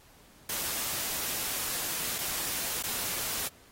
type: noise with dropouts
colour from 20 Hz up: white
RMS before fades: -33 dBFS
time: 0.49-3.48 s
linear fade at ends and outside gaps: 5 ms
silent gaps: 2.182-2.186 / 2.827-2.836 s
effects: pink hiss -58 dBFS RMS until 3.71 s + AAC 48 kbps